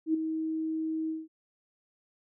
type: tone with ADSR envelope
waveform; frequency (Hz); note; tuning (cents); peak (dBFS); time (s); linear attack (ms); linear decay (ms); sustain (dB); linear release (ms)
sine; 318.2; D#4; +39; -21; 0.06-1.28; 82; 8; -8; 190
effects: none